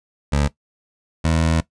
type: tone pair in turn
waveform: 20% pulse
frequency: 72 / 81.04 Hz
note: D2 / E2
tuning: -34 / -29 cents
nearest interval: major second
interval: 205 cents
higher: second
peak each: -11 dBFS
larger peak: neither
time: 0.32-0.48 / 1.24-1.61 s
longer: second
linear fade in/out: 10 ms
effects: noise-tail reverb RT60 0.1 s tail -17 dB re dry + resampled to 22050 Hz